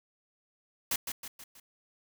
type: noise with echo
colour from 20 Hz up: white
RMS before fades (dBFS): -30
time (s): 0.91-0.96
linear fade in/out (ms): 5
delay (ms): 160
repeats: 4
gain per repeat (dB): -6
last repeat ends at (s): 1.6
effects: none